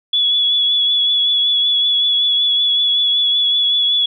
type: tone with vibrato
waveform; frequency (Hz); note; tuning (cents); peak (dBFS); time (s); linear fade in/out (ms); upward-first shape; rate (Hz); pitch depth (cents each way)
sine; 3400; G#7; +40; -12; 0.13-4.06; 5; sine; 5.3; 23
effects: none